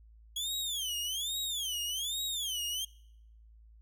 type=tone with vibrato; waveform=sawtooth; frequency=3297 Hz; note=G#7; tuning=13 cents flat; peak=-30 dBFS; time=0.36-2.85 s; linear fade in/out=5 ms; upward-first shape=sine; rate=1.2 Hz; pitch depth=250 cents each way; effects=noise-tail reverb RT60 0.8 s tail -24 dB re dry + added 55 Hz sine -54 dBFS peak until 3.81 s